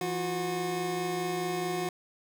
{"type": "tone pair together", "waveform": "25% pulse", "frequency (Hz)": [169, 362.7], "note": ["E3", "F#4"], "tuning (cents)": [43, -34], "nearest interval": "octave + minor second", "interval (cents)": 1323, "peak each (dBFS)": [-32, -27], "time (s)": [0.01, 1.89], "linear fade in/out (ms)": 2, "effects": []}